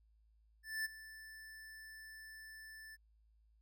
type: tone with ADSR envelope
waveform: square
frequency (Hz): 1760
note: A6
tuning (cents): 0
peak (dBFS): -36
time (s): 0.63-2.97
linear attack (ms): 220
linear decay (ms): 20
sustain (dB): -16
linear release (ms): 30
effects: added 54 Hz sine -67 dBFS peak until 3.61 s